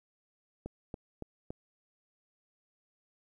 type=click train; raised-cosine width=2 ms; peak=-26 dBFS; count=4; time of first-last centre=0.66-1.505 s; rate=3.55 Hz; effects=11-bit